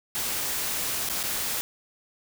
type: noise with dropouts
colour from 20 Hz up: white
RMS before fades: -29 dBFS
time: 0.15-1.61 s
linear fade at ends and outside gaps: 0 ms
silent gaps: 1.089-1.098 / 1.23-1.237 s
effects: none